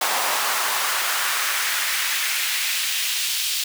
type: noise with high-pass filter sweep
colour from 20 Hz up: pink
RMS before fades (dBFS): -23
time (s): 0.01-3.64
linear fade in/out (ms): 5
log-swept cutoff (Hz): 770 to 3500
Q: 1.4
effects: none